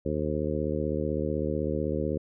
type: harmonic tone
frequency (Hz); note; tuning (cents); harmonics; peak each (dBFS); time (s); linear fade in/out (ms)
75.9; D#2; -42; 1 / 2 / 3 / 4 / 5 / 6 / 7; -34 / -34 / -34 / -34 / -34 / -34 / -34; 0.05-2.18; 10
effects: none